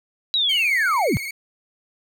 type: linear sweep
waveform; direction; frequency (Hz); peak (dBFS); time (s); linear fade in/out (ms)
sine; down; 3951 to 76.3; -17; 0.34-1.17; 0
type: tone with vibrato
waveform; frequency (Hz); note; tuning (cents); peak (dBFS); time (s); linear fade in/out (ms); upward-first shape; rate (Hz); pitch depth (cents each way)
40% pulse; 2201; C#7; -13; -27; 0.49-1.31; 5; square; 19; 43
effects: none